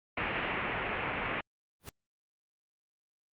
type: low-pass noise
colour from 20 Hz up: white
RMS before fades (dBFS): -34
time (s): 0.17-1.41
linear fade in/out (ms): 5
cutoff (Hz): 2700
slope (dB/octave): 48
type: noise with exponential growth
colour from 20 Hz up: pink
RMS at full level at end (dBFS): -38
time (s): 1.8-1.89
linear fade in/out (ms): 0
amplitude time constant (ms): 18
effects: Opus 48 kbps